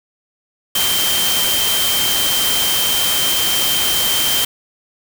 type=tone in noise; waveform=sine; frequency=3136 Hz; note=G7; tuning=in tune; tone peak=-18 dBFS; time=0.75-4.45 s; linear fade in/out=5 ms; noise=white; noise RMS=-18 dBFS; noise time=0.75-4.45 s; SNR=-3 dB; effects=none